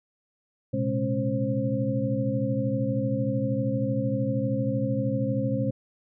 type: tone cluster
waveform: sine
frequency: 116.7 / 129.6 / 208.5 / 271.9 / 529 Hz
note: A#2 / C3 / G#3 / C#4 / C5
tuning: +2 / -16 / +7 / -33 / +19 cents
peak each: -30 dBFS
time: 0.73-5.71 s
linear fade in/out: 10 ms
effects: none